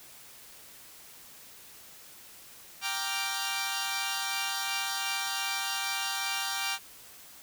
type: chord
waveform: 10% pulse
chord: G minor seventh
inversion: none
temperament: equal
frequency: 784 / 932.3 / 1174.7 / 1396.9 Hz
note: G5 / Bb5 / D6 / F6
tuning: 0 / 0 / 0 / 0 cents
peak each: -26 / -29 / -28 / -29 dBFS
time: 2.81-6.79 s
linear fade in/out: 50 ms
effects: white hiss -51 dBFS RMS until 7.42 s